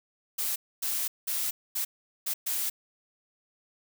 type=noise bursts at uneven times; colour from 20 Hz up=blue; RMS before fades=-30 dBFS; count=6; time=0.38-0.56 / 0.82-1.08 / 1.27-1.51 / 1.75-1.85 / 2.26-2.34 / 2.46-2.7 s; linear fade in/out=10 ms; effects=none